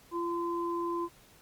sine tone pair together, 342.7 / 1026.9 Hz, F4 / C6, -33 / -33 cents, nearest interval octave + perfect fifth, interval 1900 cents, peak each -32 / -34 dBFS, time 0.11-1.09 s, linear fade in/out 50 ms, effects pink hiss -59 dBFS RMS until 1.41 s + Opus 48 kbps

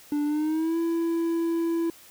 triangle tone with pitch glide, 293.7 to 333.5 Hz, D4 to E4, 0 to +20 cents, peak -21 dBFS, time 0.12-1.9 s, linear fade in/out 2 ms, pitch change +220 cents, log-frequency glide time 0.25-0.78 s, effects white hiss -51 dBFS RMS until 2.1 s

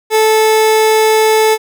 30% pulse tone, 436.9 Hz, A4, 12 cents flat, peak -5 dBFS, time 0.1-1.58 s, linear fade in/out 50 ms, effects none

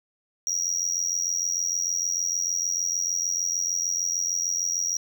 triangle tone with amplitude modulation, 5710 Hz, F8, 37 cents sharp, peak -19 dBFS, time 0.47-4.97 s, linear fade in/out 0 ms, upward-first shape sine, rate 86.6 Hz, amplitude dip 85%, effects none

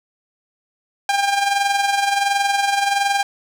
sawtooth tone with amplitude modulation, 800 Hz, G5, 35 cents sharp, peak -10 dBFS, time 1.09-3.23 s, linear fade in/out 2 ms, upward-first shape sine, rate 21.4 Hz, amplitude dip 55%, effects low-pass 9000 Hz 12 dB/octave + 7-bit

